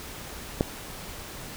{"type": "click", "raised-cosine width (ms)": 2, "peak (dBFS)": -8, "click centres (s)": 0.609, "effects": ["pink hiss -40 dBFS RMS until 1.56 s"]}